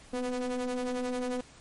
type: ring-modulated tone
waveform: square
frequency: 123.47 Hz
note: B2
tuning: in tune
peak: -28 dBFS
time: 0.13-1.41 s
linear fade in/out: 5 ms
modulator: 376 Hz
effects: pink hiss -54 dBFS RMS until 1.6 s + MP3 48 kbps